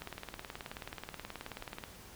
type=click train; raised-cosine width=0.3 ms; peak=-25 dBFS; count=35; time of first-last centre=0.02-1.838 s; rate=18.7 Hz; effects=pink hiss -53 dBFS RMS until 2.15 s